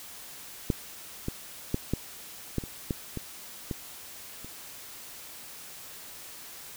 clicks, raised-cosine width 3 ms, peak -11 / -17 / -13 / -13 / -14 / -25 / -15 / -20 / -18 / -30 dBFS, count 10, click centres 0.702 / 1.284 / 1.744 / 1.936 / 2.583 / 2.638 / 2.908 / 3.173 / 3.712 / 4.446 s, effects white hiss -45 dBFS RMS until 6.76 s

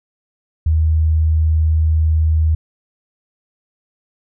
sine tone, 79 Hz, D#2, 27 cents sharp, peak -11 dBFS, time 0.66-2.55 s, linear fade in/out 5 ms, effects none

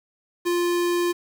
square tone, 349.2 Hz, F4, in tune, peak -21 dBFS, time 0.45-1.13 s, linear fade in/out 20 ms, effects 8-bit

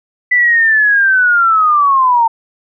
sine linear sweep, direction down, 1995 to 899 Hz, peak -7 dBFS, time 0.31-2.28 s, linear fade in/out 10 ms, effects none

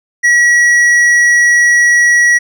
sine tone with hard clipping, 1923 Hz, B6, 47 cents flat, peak -7 dBFS, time 0.23-2.39 s, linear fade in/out 20 ms, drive 7 dB, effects none

